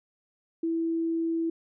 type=tone; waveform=sine; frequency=329.6 Hz; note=E4; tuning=in tune; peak=-25 dBFS; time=0.63-1.5 s; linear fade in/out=5 ms; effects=none